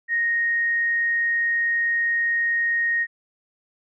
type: tone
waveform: sine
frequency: 1864.7 Hz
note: A#6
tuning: in tune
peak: -19 dBFS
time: 0.08-3.07 s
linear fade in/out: 50 ms
effects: none